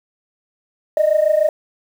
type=tone pair together; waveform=sine; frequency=601 / 627.7 Hz; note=D5 / D#5; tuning=+40 / +15 cents; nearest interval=minor second; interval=75 cents; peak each=-14 dBFS; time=0.97-1.49 s; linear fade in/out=2 ms; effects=tanh soft clip ceiling -7 dBFS + 7-bit